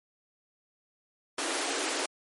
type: high-pass noise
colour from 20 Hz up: pink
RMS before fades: -31 dBFS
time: 1.38-2.06 s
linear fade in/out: 5 ms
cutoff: 270 Hz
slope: 96 dB/octave
effects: MP3 48 kbps